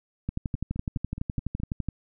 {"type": "two click trains", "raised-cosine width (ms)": 5, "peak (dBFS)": [-23, -16], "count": [6, 20], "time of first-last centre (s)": [[0.55, 1.6], [0.29, 1.887]], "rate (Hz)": [4.76, 11.9], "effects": []}